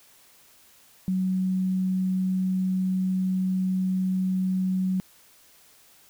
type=tone; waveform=sine; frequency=186.7 Hz; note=F#3; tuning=16 cents sharp; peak=-22 dBFS; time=1.08-5 s; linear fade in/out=0 ms; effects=white hiss -56 dBFS RMS until 6.09 s